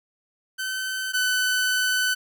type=tone pair in turn; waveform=sawtooth; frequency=1529 / 1505.3 Hz; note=G6 / F#6; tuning=-44 / +29 cents; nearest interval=unison; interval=27 cents; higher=first; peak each=-23 / -17 dBFS; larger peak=second; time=0.58-1.13 / 1.13-2.15 s; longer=second; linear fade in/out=20 ms; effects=none